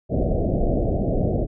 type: low-pass noise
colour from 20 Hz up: pink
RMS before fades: -21 dBFS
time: 0.09-1.47 s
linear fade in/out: 50 ms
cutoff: 710 Hz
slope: 96 dB/octave
effects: none